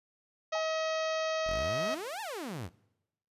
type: harmonic tone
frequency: 637 Hz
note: D#5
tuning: 41 cents sharp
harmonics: 1 / 2 / 3 / 4 / 5 / 6 / 7 / 8 / 9 / 10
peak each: -31 / -37 / -41 / -43 / -45 / -47 / -48 / -49 / -50 / -51 dBFS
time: 0.52-1.95 s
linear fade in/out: 10 ms
type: tone with exponential decay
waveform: sine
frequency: 830.6 Hz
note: G#5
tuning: in tune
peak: -33 dBFS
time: 0.55-0.68 s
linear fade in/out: 2 ms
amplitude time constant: 28 ms
type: exponential two-way sweep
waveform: sawtooth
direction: up then down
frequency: 33.87 to 932.3 to 74.6 Hz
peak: -33 dBFS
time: 1.45-2.7 s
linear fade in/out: 50 ms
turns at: 2.21 s
effects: noise-tail reverb RT60 0.9 s tail -22 dB re dry + resampled to 32000 Hz